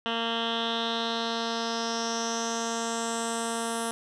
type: tone with low-pass filter sweep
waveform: 10% pulse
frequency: 229.8 Hz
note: A#3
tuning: 25 cents flat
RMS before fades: -30 dBFS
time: 0.06-3.91 s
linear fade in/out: 0 ms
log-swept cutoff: 2900 to 10000 Hz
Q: 4.6
effects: none